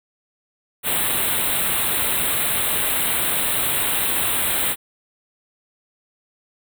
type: band-stop noise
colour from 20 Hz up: white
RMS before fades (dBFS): -21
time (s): 0.83-4.76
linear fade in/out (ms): 50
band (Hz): 4000 to 8000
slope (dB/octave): 96
effects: none